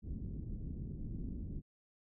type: low-pass noise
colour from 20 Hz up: pink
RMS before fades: -42 dBFS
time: 0.02-1.62 s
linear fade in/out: 50 ms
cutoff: 270 Hz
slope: 24 dB/octave
effects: none